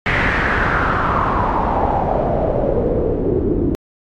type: noise with low-pass filter sweep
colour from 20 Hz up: pink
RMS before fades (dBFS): -17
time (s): 0.06-3.75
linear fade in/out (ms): 0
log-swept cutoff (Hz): 2100 to 320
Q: 3.8
effects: AAC 64 kbps